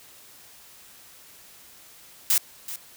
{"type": "noise with echo", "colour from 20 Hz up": "blue", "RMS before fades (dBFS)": -20, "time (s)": [2.3, 2.38], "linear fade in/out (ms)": 2, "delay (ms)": 380, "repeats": 1, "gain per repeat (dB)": -14, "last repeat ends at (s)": 2.76, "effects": ["white hiss -50 dBFS RMS until 2.96 s"]}